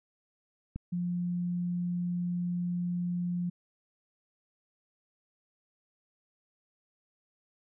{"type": "click", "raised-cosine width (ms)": 5, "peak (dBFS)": -24, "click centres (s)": 0.76}
{"type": "tone", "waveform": "sine", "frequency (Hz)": 176.1, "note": "F3", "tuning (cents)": 15, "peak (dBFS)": -29, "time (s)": [0.92, 3.5], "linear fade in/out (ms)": 10}
{"effects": []}